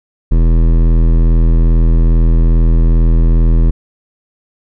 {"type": "tone with hard clipping", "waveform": "sine", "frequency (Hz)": 41.2, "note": "E1", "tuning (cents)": 0, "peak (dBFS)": -8, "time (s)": [0.31, 3.71], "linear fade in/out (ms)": 10, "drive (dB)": 15, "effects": []}